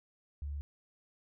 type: tone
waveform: sine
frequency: 72 Hz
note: D2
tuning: 34 cents flat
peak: -36 dBFS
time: 0.42-0.61 s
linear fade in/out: 0 ms
effects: none